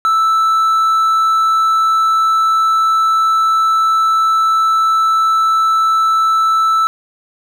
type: tone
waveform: triangle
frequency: 1318.5 Hz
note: E6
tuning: in tune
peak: -8 dBFS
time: 0.05-6.87 s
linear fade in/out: 0 ms
effects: none